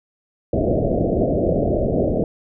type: low-pass noise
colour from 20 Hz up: white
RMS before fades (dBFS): -19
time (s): 0.53-2.24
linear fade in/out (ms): 2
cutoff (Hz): 670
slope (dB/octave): 96
effects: none